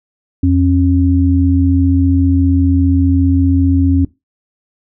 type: tone pair together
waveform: sine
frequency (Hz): 85.58 / 271.7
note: F2 / C#4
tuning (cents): -35 / -35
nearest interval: octave + minor sixth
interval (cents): 2000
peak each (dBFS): -11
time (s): 0.43-4.05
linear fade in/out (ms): 5
effects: noise-tail reverb RT60 0.2 s tail -19 dB re dry